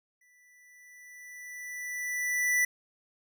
square tone with exponential growth, 1975.5 Hz, B6, in tune, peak -23 dBFS, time 0.21-2.65 s, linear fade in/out 5 ms, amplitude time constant 530 ms, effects none

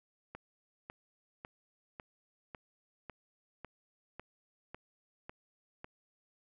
click train, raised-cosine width 0.5 ms, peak -29 dBFS, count 11, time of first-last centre 0.35-5.845 s, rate 1.82 Hz, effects none

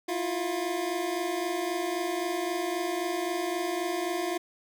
25% pulse tone pair together, 329.6 / 353.4 Hz, E4 / F4, 0 / +21 cents, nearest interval minor second, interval 121 cents, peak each -30 / -26 dBFS, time 0.08-4.38 s, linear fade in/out 10 ms, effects none

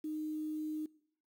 sine tone with quantisation, 308.4 Hz, D#4, 15 cents flat, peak -36 dBFS, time 0.04-0.86 s, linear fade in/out 5 ms, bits 10, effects noise-tail reverb RT60 0.7 s tail -22 dB re dry

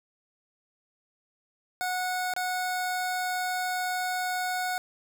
25% pulse tone with dropouts, 733 Hz, F#5, 16 cents flat, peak -24 dBFS, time 1.81-4.78 s, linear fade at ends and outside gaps 0 ms, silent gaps 2.337-2.364 s, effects none

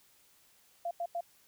sine tone bursts, 688 Hz, F5, 26 cents flat, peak -32 dBFS, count 3, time 0.85-1.208 s, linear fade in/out 5 ms, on 60 ms, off 89 ms, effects white hiss -65 dBFS RMS until 1.47 s

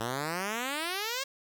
5% pulse exponential sweep, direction up, 110.3 to 557 Hz, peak -20 dBFS, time 0-1.24 s, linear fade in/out 10 ms, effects none

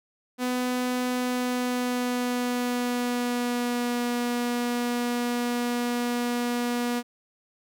sawtooth tone with pitch glide, 249.7 to 241.6 Hz, B3 to B3, +19 to -38 cents, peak -21 dBFS, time 0.38-7.03 s, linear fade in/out 50 ms, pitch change -57 cents, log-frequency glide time 1.08-4.05 s, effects none

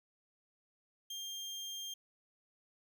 30% pulse tone, 3200 Hz, G7, 35 cents sharp, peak -38 dBFS, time 1.1-1.94 s, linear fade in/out 5 ms, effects none

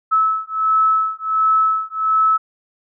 sine beating tone pair, 1300 / 1301.4 Hz, E6 / E6, -24 / -23 cents, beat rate 1.4 Hz, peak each -17 dBFS, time 0.11-2.38 s, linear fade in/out 20 ms, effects none

